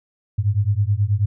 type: beating tone pair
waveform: sine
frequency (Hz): 98 / 107.3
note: G2 / A2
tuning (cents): 0 / -43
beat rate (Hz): 9.3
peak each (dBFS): -19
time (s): 0.38-1.26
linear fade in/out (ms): 10
effects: none